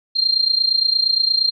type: tone with amplitude modulation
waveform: sine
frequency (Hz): 4186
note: C8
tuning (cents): 0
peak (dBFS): -11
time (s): 0.15-1.51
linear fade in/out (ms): 20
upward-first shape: sine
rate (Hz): 28.6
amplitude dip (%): 80
effects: none